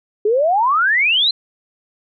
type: exponential sweep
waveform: sine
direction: up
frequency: 403.9 to 4186 Hz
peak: -12 dBFS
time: 0.25-1.31 s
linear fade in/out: 5 ms
effects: none